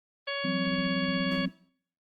harmonic tone, 560 Hz, C#5, 18 cents sharp, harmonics 1 / 2 / 3 / 4 / 5 / 6 / 8, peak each -35 / -39 / -36 / -38 / -39 / -39 / -42 dBFS, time 0.27-1.46 s, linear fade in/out 10 ms
sine chord, F suspended second, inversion none, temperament equal with one note detuned, 174.61 / 191.3 / 261.6 Hz, F3 / G3 / C4, 0 / -42 / 0 cents, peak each -33 / -33 / -31 dBFS, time 0.44-1.49 s, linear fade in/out 10 ms
sawtooth tone with exponential decay, 324.3 Hz, E4, 28 cents flat, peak -38 dBFS, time 1.31-1.69 s, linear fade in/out 5 ms, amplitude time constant 82 ms
effects noise-tail reverb RT60 0.6 s tail -22 dB re dry + Opus 24 kbps

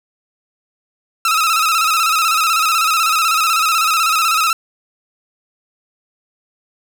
sawtooth tone with vibrato, 1300 Hz, E6, 24 cents flat, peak -9 dBFS, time 1.25-4.53 s, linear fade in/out 2 ms, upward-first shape square, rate 16 Hz, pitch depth 56 cents each way, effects none

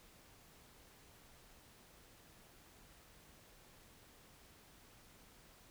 silence, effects pink hiss -63 dBFS RMS until 5.7 s

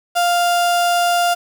35% pulse tone, 699 Hz, F5, 1 cent sharp, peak -12 dBFS, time 0.15-1.35 s, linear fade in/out 20 ms, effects 7-bit

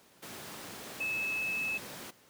sine tone in noise, 2599 Hz, E7, 25 cents flat, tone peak -31 dBFS, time 1-1.78 s, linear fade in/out 10 ms, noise pink, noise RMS -44 dBFS, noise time 0.22-2.11 s, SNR +10 dB, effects pink hiss -61 dBFS RMS until 2.29 s + high-pass 150 Hz 12 dB/octave

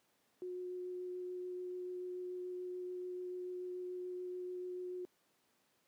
sine tone with vibrato, 362.3 Hz, F#4, 36 cents flat, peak -40 dBFS, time 0.42-5.05 s, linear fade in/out 0 ms, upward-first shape sine, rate 6.9 Hz, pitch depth 8 cents each way, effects pink hiss -75 dBFS RMS until 5.87 s + high-pass 200 Hz 12 dB/octave

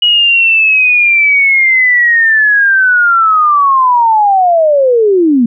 sine linear sweep, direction down, 2916 to 224.1 Hz, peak -5 dBFS, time 0.02-5.46 s, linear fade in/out 5 ms, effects none

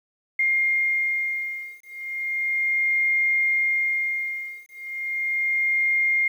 sine beating tone pair, 2121 / 2121.35 Hz, C7 / C7, +23 / +23 cents, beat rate 0.35 Hz, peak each -24 dBFS, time 0.39-6.28 s, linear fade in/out 5 ms, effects 9-bit

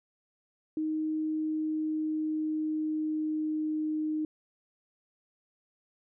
sine tone with pitch glide, 311.8 to 308.9 Hz, D#4 to D#4, +4 to -12 cents, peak -28 dBFS, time 0.77-4.25 s, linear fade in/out 2 ms, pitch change -16 cents, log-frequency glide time 1.16-3.83 s, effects none

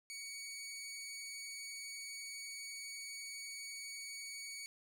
15% pulse tone, 2246 Hz, C#7, 22 cents sharp, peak -38 dBFS, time 0.1-4.66 s, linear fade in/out 0 ms, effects none

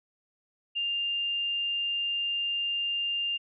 sine tone, 2800 Hz, F7, 4 cents sharp, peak -27 dBFS, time 0.75-3.38 s, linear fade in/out 20 ms, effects none

